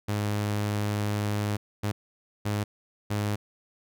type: tone bursts at uneven times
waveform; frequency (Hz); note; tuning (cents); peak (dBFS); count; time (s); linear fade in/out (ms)
sawtooth; 104; G#2; +3; -22; 4; 0.08-1.57 / 1.83-1.92 / 2.45-2.64 / 3.1-3.36; 10
effects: none